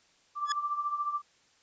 sine tone with tremolo, 1174.7 Hz, D6, in tune, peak -26 dBFS, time 0.35-1.22 s, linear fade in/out 50 ms, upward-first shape triangle, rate 14 Hz, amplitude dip 75%
15% pulse tone with exponential growth, 1700 Hz, G#6, 40 cents sharp, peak -20 dBFS, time 0.45-0.52 s, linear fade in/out 2 ms, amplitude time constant 15 ms
effects white hiss -65 dBFS RMS until 1.62 s + resampled to 16000 Hz

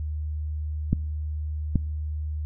clicks, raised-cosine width 5 ms, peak -7 / -8 dBFS, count 2, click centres 0.93 / 1.757 s, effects noise-tail reverb RT60 0.8 s tail -25 dB re dry + added 76 Hz sine -27 dBFS peak until 2.45 s

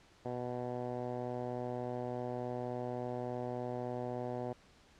10% pulse tone with low-pass filter, 123.47 Hz, B2, in tune, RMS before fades -39 dBFS, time 0.25-4.53 s, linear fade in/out 5 ms, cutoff 760 Hz, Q 1.6, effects pink hiss -63 dBFS RMS until 4.99 s + low-pass 6000 Hz 12 dB/octave

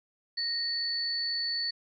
sine tone pair together, 1864.7 / 4462 Hz, A#6 / C#8, 0 / +11 cents, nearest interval octave + minor third, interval 1511 cents, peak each -38 / -29 dBFS, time 0.37-1.71 s, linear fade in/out 10 ms, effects none

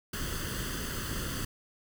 pink noise with comb filter, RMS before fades -35 dBFS, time 0.13-1.45 s, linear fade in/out 5 ms, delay 0.64 ms, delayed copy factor +0.75, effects none

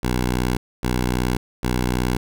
10% pulse tone bursts, 61.74 Hz, B1, in tune, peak -11 dBFS, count 3, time 0.03-2.17 s, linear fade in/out 5 ms, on 540 ms, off 260 ms, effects none

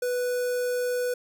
square tone with notch filter, 493.9 Hz, B4, in tune, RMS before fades -27 dBFS, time 0.02-1.14 s, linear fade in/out 5 ms, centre 3000 Hz, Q 0.79, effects none

